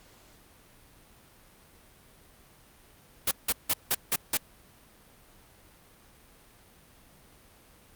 white noise bursts, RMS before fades -25 dBFS, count 6, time 3.27-4.372 s, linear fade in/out 5 ms, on 42 ms, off 170 ms, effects pink hiss -57 dBFS RMS until 7.95 s + Opus 48 kbps

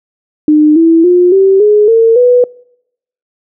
sine tone with pitch steps, 303.3 / 328.8 / 356.5 / 386.6 / 419.1 / 454.4 / 492.7 Hz, D#4 / E4 / F4 / G4 / G#4 / A#4 / B4, -44 / -4 / +36 / -24 / +16 / -44 / -4 cents, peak -3 dBFS, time 0.48-2.44 s, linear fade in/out 2 ms, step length 280 ms, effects noise-tail reverb RT60 0.8 s tail -26 dB re dry

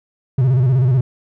triangle tone with vibrato, 128.3 Hz, C3, 34 cents flat, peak -9 dBFS, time 0.38-1.01 s, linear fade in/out 5 ms, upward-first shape square, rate 16 Hz, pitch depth 90 cents each way, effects none

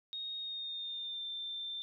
sine tone with pitch glide, 3729 to 3571 Hz, A#7 to A7, 0 to +25 cents, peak -38 dBFS, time 0.13-1.82 s, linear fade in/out 0 ms, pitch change -75 cents, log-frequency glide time 0.39-1.26 s, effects none

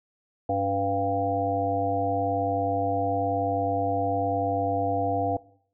harmonic tone with a mistuned harmonic, 99 Hz, G2, 18 cents sharp, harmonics 1 / 3 / 5 / 7 / 8, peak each -32 / -31 / -29 / -26 / -31 dBFS, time 0.49-5.37 s, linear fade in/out 5 ms, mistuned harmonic 3, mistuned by -64 cents, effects noise-tail reverb RT60 0.6 s tail -20 dB re dry

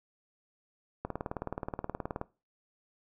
click train, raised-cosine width 1 ms, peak -20 dBFS, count 23, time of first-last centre 1.05-2.214 s, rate 18.9 Hz, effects noise-tail reverb RT60 0.3 s tail -20 dB re dry

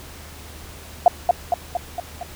sine tone with echo, 705 Hz, F5, 16 cents sharp, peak -6 dBFS, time 1.06-1.08 s, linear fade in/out 2 ms, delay 230 ms, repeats 5, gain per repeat -4 dB, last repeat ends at 2.23 s, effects added 76 Hz sine -41 dBFS peak until 2.35 s + pink hiss -41 dBFS RMS until 2.35 s

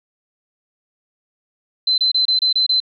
sine tone bursts, 4062 Hz, B7, 48 cents sharp, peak -13 dBFS, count 7, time 1.87-2.802 s, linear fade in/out 5 ms, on 110 ms, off 27 ms, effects none

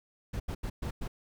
brown noise bursts at uneven times, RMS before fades -34 dBFS, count 5, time 0.33-0.4 / 0.48-0.55 / 0.63-0.7 / 0.82-0.91 / 1.01-1.08 s, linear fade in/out 10 ms, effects none

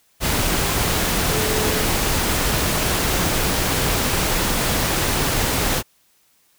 sine tone in noise, 431.6 Hz, A4, 33 cents flat, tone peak -25 dBFS, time 1.28-1.87 s, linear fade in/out 50 ms, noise pink, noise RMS -20 dBFS, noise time 0.2-5.83 s, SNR -8 dB, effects white hiss -60 dBFS RMS until 6.58 s

